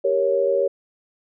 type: chord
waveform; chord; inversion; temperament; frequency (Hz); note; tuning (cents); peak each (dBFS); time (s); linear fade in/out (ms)
sine; G diminished; none; equal; 392 / 466.2 / 554.4; G4 / Bb4 / Db5; 0 / 0 / 0; -23 / -23 / -19; 0.04-0.68; 10
effects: none

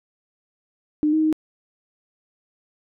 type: tone with pitch steps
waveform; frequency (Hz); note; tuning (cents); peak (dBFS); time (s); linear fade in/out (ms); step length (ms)
sine; 302.1 / 313.6 / 311.9; D4 / D#4 / D#4; +49 / +14 / +4; -16; 1.03-1.327; 0; 99
effects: none

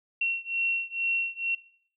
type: beating tone pair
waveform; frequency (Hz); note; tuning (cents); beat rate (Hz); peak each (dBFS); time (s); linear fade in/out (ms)
sine; 2726 / 2728.2; F7 / F7; -43 / -41; 2.2; -29; 0.21-1.55; 5
effects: noise-tail reverb RT60 0.6 s tail -19 dB re dry

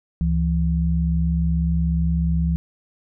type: tone pair together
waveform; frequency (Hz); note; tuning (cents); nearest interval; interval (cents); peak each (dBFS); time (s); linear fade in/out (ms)
sine; 70 / 166.49; C#2 / E3; +18 / +18; octave + minor third; 1500; -20; 0.21-2.56; 0
effects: none

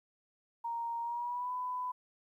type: tone with pitch glide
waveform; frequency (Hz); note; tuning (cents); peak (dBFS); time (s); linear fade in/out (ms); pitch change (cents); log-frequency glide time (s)
sine; 932.3 to 999.2; A#5 to B5; 0 to +20; -34; 0.64-1.92; 10; +120; 1.01-1.52
effects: 12-bit

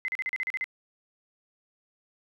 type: tone bursts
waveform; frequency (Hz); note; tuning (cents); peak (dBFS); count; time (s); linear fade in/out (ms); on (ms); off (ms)
sine; 2051; C7; -35; -27; 9; 0.05-0.642; 0; 32; 38
effects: none

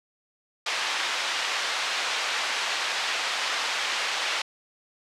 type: band-pass noise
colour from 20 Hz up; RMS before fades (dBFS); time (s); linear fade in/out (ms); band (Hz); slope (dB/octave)
white; -28; 0.66-4.42; 5; 750 to 3700; 12
effects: low-pass 8000 Hz 12 dB/octave

